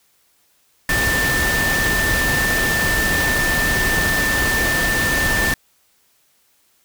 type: tone in noise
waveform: sine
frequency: 1783 Hz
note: A6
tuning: 22 cents sharp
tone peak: -18 dBFS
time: 0.89-5.54 s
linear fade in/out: 2 ms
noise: pink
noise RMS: -21 dBFS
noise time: 0.89-5.54 s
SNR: 0 dB
effects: white hiss -60 dBFS RMS until 6.84 s